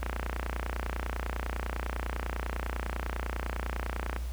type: click train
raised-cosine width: 0.5 ms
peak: -17 dBFS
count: 125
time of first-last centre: 0.03-4.163 s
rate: 30 Hz
effects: added 60 Hz sine -32 dBFS peak until 4.32 s + pink hiss -50 dBFS RMS until 4.32 s